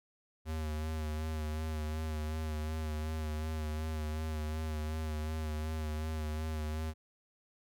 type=tone with vibrato; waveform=square; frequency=77.78 Hz; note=D#2; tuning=in tune; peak=-35 dBFS; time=0.45-6.94 s; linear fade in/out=50 ms; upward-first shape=sine; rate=2.7 Hz; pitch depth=32 cents each way; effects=none